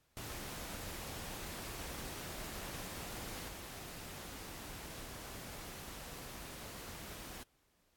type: noise with level steps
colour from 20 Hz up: pink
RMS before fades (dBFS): -45 / -48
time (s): 0.17-7.43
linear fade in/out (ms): 0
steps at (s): 3.48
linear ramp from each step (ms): 5
effects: pink hiss -75 dBFS RMS until 7.96 s + AAC 64 kbps